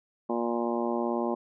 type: harmonic tone with a mistuned harmonic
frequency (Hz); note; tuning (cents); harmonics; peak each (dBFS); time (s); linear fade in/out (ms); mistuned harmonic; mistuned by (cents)
118.1; A#2; +23; 2 / 3 / 4 / 5 / 6 / 7 / 8 / 9; -31 / -31 / -37 / -34 / -39 / -36 / -40 / -39; 0.29-1.35; 10; 9; -26
effects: none